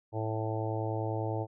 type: harmonic tone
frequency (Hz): 110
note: A2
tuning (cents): 0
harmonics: 1 / 3 / 4 / 5 / 6 / 7 / 8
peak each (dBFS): -33 / -38 / -39 / -40 / -41 / -41 / -42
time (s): 0.12-1.47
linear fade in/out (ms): 50
effects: none